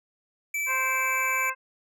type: tone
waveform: square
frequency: 2317 Hz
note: D7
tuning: 24 cents flat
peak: -27 dBFS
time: 0.54-1.5 s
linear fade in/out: 5 ms
type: harmonic tone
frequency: 523.3 Hz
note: C5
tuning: in tune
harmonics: 1 / 2 / 3 / 4 / 5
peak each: -40 / -29 / -31 / -36 / -35 dBFS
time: 0.66-1.55 s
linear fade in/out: 50 ms
effects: none